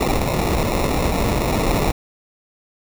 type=noise with sample-and-hold; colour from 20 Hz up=pink; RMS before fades=-19 dBFS; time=0-1.92 s; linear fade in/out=10 ms; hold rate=1575 Hz; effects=none